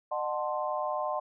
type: chord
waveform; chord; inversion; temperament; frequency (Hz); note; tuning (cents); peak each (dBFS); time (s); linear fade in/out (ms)
sine; D# diminished seventh; none; equal with one note detuned; 608.7 / 740 / 880 / 1046.5; D#5 / F#5 / A5 / C6; -38 / 0 / 0 / 0; -33 / -35 / -37 / -34; 0.11-1.2; 10
effects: none